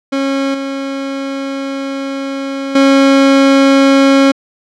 30% pulse tone with level steps, 273.1 Hz, C#4, 26 cents flat, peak -10 / -15 / -3 dBFS, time 0.12-4.32 s, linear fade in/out 10 ms, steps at 0.54 / 2.75 s, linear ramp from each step 5 ms, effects low-pass 5000 Hz 12 dB/octave

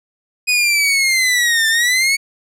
sawtooth linear two-way sweep, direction down then up, 2500 to 1772 to 2238 Hz, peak -9 dBFS, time 0.47-2.17 s, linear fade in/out 20 ms, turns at 1.68 s, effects low-pass 12000 Hz 12 dB/octave

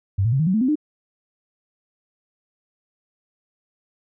sine tone with pitch steps, 97.5 / 114.62 / 134.74 / 158.39 / 186.19 / 218.9 / 257.3 / 302.5 Hz, G2 / A#2 / C#3 / D#3 / F#3 / A3 / C4 / D#4, -9 / -29 / -49 / +31 / +11 / -9 / -29 / -49 cents, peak -16 dBFS, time 0.18-0.756 s, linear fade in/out 10 ms, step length 72 ms, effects none

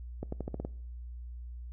accelerating click train, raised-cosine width 2 ms, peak -22 dBFS, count 7, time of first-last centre 0.23-0.65 s, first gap 94 ms, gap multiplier 0.88, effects noise-tail reverb RT60 0.6 s tail -22 dB re dry + added 60 Hz sine -40 dBFS peak until 1.72 s

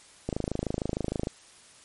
click train, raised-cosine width 2 ms, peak -15 dBFS, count 27, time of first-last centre 0.29-1.271 s, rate 26.5 Hz, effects white hiss -54 dBFS RMS until 1.84 s + MP3 48 kbps

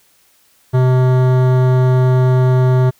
sine tone with hard clipping, 127.9 Hz, C3, 39 cents flat, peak -11 dBFS, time 0.73-2.91 s, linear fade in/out 20 ms, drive 16 dB, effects white hiss -54 dBFS RMS until 2.99 s

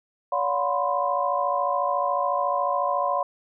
sine tone cluster, 569 / 719 / 995 / 1049 Hz, C#5 / F#5 / B5 / C6, +45 / -50 / +13 / +4 cents, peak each -27 dBFS, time 0.32-3.23 s, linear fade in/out 5 ms, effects none

